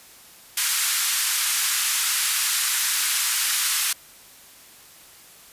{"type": "band-pass noise", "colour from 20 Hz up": "white", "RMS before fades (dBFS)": -23, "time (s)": [0.57, 3.93], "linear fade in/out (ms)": 5, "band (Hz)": [1200, 13000], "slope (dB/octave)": 24, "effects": ["white hiss -48 dBFS RMS until 5.52 s", "resampled to 32000 Hz"]}